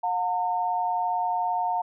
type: tone pair together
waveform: sine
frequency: 720 / 908.8 Hz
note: F#5 / A#5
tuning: -47 / -44 cents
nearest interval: major third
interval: 403 cents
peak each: -26 dBFS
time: 0.03-1.82 s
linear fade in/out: 10 ms
effects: none